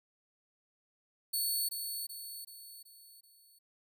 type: tone with echo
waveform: 5% pulse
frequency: 4435 Hz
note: C#8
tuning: in tune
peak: -24 dBFS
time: 1.33-1.69 s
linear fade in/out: 10 ms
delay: 380 ms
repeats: 5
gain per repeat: -6 dB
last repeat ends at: 3.59 s
effects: none